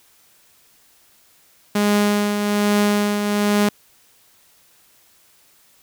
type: tone with tremolo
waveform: sawtooth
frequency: 206.4 Hz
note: G#3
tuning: 10 cents flat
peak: -10 dBFS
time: 1.75-3.69 s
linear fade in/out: 5 ms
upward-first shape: triangle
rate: 1.2 Hz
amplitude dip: 50%
effects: white hiss -55 dBFS RMS until 5.82 s